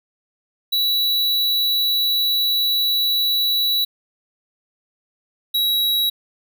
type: tone pair in turn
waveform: square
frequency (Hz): 3929 / 3873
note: B7 / B7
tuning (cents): -10 / -35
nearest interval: unison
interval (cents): 25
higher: first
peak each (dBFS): -17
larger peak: neither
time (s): 0.72-3.85 / 5.54-6.1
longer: first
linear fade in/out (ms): 10
effects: none